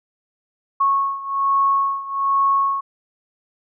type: beating tone pair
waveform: sine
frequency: 1100 / 1101.2 Hz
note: C#6 / C#6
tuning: -14 / -12 cents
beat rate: 1.2 Hz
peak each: -18 / -21 dBFS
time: 0.8-2.81 s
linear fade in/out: 10 ms
effects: none